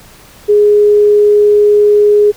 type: tone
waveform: sine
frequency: 415.6 Hz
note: G#4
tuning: 1 cent sharp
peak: -4 dBFS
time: 0.48-2.32 s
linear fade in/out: 20 ms
effects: pink hiss -39 dBFS RMS until 2.36 s